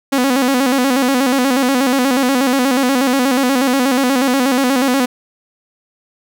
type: tone with vibrato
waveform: sawtooth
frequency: 261.6 Hz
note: C4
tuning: in tune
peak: -8 dBFS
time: 0.12-5.06 s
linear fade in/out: 10 ms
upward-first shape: square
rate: 8.3 Hz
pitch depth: 88 cents each way
effects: none